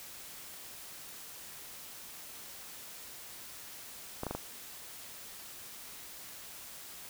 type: clicks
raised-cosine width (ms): 1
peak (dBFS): -21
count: 4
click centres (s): 4.234 / 4.267 / 4.31 / 4.35
effects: white hiss -48 dBFS RMS until 7.09 s